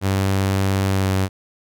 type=tone with pitch glide; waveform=sawtooth; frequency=96.9 to 95.35 Hz; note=G2 to G2; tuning=-20 to -47 cents; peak=-13 dBFS; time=0.01-1.29 s; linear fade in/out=50 ms; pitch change=-27 cents; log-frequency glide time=0.87-1.13 s; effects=none